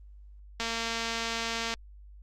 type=click train; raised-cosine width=0.2 ms; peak=-15 dBFS; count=262; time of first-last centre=0.6-1.74 s; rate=229 Hz; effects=added 50 Hz sine -47 dBFS peak until 2.22 s + Opus 32 kbps